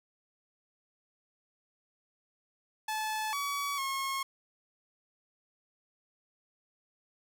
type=tone with pitch steps; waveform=sawtooth; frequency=866 / 1135 / 1084 Hz; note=A5 / C#6 / C#6; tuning=-28 / +41 / -39 cents; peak=-28 dBFS; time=2.88-4.23 s; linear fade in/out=5 ms; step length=450 ms; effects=none